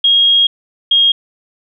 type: tone pair in turn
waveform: sine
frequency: 3268 / 3253 Hz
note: G#7 / G#7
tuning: -29 / -37 cents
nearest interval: unison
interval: 8 cents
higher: first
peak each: -7 dBFS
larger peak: neither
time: 0.04-0.47 / 0.91-1.12 s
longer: first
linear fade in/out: 5 ms
effects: none